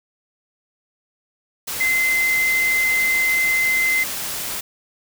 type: tone in noise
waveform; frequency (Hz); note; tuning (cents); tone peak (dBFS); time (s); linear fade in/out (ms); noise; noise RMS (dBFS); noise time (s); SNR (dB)
sine; 2066; C7; -22; -16; 1.8-4.04; 10; white; -27; 1.67-4.61; +8
effects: none